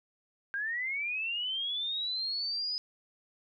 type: linear sweep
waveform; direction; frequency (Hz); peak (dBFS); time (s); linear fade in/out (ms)
sine; up; 1579 to 5030; -31; 0.54-2.78; 0
effects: none